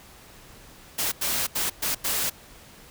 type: noise bursts at uneven times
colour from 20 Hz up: white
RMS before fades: -26 dBFS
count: 5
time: 0.98-1.12 / 1.21-1.47 / 1.55-1.7 / 1.82-1.95 / 2.04-2.3 s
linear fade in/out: 10 ms
effects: pink hiss -49 dBFS RMS until 2.9 s